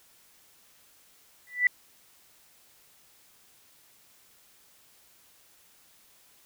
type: tone with exponential growth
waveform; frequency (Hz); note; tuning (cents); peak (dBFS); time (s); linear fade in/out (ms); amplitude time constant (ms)
sine; 1975.5; B6; 0; -15; 1.47-1.67; 2; 43
effects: white hiss -60 dBFS RMS until 6.45 s